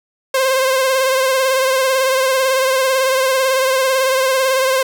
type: tone with vibrato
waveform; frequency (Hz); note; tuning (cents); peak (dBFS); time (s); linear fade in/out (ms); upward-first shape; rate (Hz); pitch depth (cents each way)
sawtooth; 526; C5; +9; -9; 0.34-4.83; 5; triangle; 18; 49
effects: none